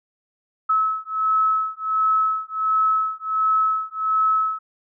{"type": "beating tone pair", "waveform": "sine", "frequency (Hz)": [1294, 1295.4], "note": ["E6", "E6"], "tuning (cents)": [-32, -31], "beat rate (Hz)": 1.4, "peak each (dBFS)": -21, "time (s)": [0.69, 4.59], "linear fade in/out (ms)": 10, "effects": []}